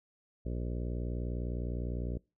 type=harmonic tone with a mistuned harmonic; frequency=59.9 Hz; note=A#1; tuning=48 cents sharp; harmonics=1 / 2 / 3 / 4 / 5 / 6 / 7 / 8 / 9 / 10; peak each=-35 / -40 / -43 / -45 / -47 / -48 / -48 / -51 / -52 / -55 dBFS; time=0.45-2.18 s; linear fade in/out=10 ms; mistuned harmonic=10; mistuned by=+53 cents; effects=noise-tail reverb RT60 0.3 s tail -26 dB re dry